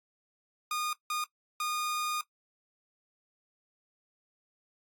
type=tone bursts at uneven times; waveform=sawtooth; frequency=1224 Hz; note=D#6; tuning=29 cents flat; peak=-27 dBFS; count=3; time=0.71-0.93 / 1.1-1.24 / 1.6-2.21 s; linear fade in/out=2 ms; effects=noise-tail reverb RT60 0.1 s tail -20 dB re dry + AAC 64 kbps